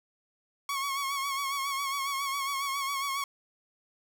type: tone with vibrato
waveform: sawtooth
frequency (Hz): 1106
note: C#6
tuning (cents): -4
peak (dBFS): -26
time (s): 0.69-3.24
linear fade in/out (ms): 2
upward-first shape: sine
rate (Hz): 7.3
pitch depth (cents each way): 49
effects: none